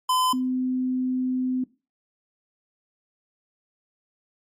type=tone pair in turn; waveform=square / sine; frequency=1018 / 255.5 Hz; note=C6 / C4; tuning=-48 / -41 cents; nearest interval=2 octaves; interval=2393 cents; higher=first; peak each=-20 / -22 dBFS; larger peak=first; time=0.09-0.33 / 0.33-1.64 s; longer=second; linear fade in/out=5 ms; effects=noise-tail reverb RT60 0.3 s tail -19 dB re dry + MP3 64 kbps